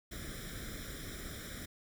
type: noise with comb filter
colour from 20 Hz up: pink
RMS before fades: -44 dBFS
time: 0.11-1.66 s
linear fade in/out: 10 ms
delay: 0.55 ms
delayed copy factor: +0.9
effects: none